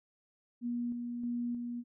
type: tone with tremolo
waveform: sine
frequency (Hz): 240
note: B3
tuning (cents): -49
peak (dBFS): -32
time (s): 0.61-1.84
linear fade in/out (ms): 50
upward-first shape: square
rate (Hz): 1.6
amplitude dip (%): 35
effects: none